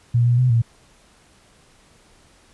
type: tone with pitch steps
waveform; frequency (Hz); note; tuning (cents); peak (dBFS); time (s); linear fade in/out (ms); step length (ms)
sine; 119.2 / 120.8 / 126.5 / 116.2; A#2 / B2 / B2 / A#2; +39 / -38 / +42 / -5; -13; 0.14-0.62; 10; 120
effects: pink hiss -54 dBFS RMS until 2.53 s + resampled to 24000 Hz